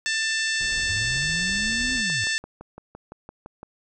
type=harmonic tone; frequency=888 Hz; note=A5; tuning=16 cents sharp; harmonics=2 / 3 / 4 / 5 / 6 / 7 / 8 / 9; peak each=-25 / -31 / -32 / -33 / -33 / -36 / -39 / -36 dBFS; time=0.06-2.38 s; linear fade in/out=0 ms
type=noise; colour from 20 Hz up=brown; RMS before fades=-38 dBFS; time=0.6-2.02 s; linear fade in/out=10 ms
type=linear two-way sweep; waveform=sine; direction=up then down; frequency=92.1 to 260.9 to 92.1 Hz; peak=-31 dBFS; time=0.89-2.24 s; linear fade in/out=0 ms; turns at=1.94 s
type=click train; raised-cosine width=1 ms; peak=-25 dBFS; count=10; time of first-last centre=2.1-3.631 s; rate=5.88 Hz
effects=none